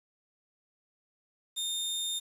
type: tone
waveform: sawtooth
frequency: 3643 Hz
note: A#7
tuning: 41 cents flat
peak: -28 dBFS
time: 1.56-2.2 s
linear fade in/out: 20 ms
effects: resampled to 32000 Hz + 9-bit